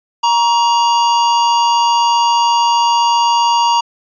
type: tone pair together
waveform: square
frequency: 943 / 1130.2 Hz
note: A#5 / C#6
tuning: +20 / +33 cents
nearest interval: minor third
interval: 313 cents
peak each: -11 / -22 dBFS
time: 0.23-3.81 s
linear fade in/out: 10 ms
effects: resampled to 16000 Hz